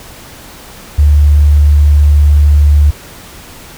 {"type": "tone", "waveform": "sine", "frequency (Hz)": 73.42, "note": "D2", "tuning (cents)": 0, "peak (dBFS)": -3, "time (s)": [0.98, 2.91], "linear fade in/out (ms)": 10, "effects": ["pink hiss -33 dBFS RMS until 3.77 s"]}